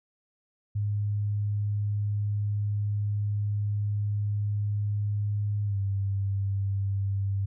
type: tone with pitch glide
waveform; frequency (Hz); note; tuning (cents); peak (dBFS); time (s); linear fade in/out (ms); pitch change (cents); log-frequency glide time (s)
sine; 103.3 to 98.58; G#2 to G2; -9 to +10; -25; 0.75-7.46; 10; -81; 5.65-5.78
effects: none